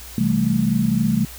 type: chord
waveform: sine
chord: A minor seventh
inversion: first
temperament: equal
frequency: 130.81 / 164.81 / 196 / 220 Hz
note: C3 / E3 / G3 / A3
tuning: 0 / 0 / 0 / 0 cents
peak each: -24 / -24 / -21 / -19 dBFS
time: 0.18-1.25 s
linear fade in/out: 2 ms
effects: added 60 Hz sine -39 dBFS peak until 1.38 s + white hiss -39 dBFS RMS until 1.38 s